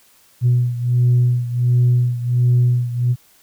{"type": "beating tone pair", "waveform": "sine", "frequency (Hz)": [122.3, 123.7], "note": ["B2", "B2"], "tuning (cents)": [-16, 3], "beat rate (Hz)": 1.4, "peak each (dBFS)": [-13, -17], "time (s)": [0.41, 3.16], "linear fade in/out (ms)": 50, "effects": ["tanh soft clip ceiling -8 dBFS", "white hiss -53 dBFS RMS until 3.42 s"]}